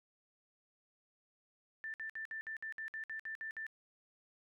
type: tone bursts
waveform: sine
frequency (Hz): 1775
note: A6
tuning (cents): +15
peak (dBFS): -40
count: 12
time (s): 1.84-3.666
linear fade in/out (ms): 0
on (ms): 99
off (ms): 58
effects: none